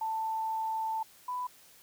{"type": "tone pair in turn", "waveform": "sine", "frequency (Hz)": [886, 994.5], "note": ["A5", "B5"], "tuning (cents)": [12, 12], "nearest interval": "major second", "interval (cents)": 200, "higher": "second", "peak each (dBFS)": [-30, -32], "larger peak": "first", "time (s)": [[0.01, 1.03], [1.28, 1.47]], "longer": "first", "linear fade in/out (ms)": 5, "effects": ["white hiss -58 dBFS RMS until 1.82 s"]}